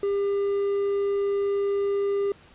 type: tone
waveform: triangle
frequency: 400.4 Hz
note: G4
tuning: 37 cents sharp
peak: -20 dBFS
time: 0.03-2.32 s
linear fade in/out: 2 ms
effects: pink hiss -53 dBFS RMS until 2.54 s + resampled to 8000 Hz